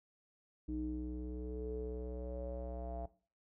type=tone with low-pass filter sweep; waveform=square; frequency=61.74 Hz; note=B1; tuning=in tune; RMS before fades=-42 dBFS; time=0.68-3.06 s; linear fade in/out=5 ms; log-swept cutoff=300 to 690 Hz; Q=8.6; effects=noise-tail reverb RT60 0.4 s tail -18 dB re dry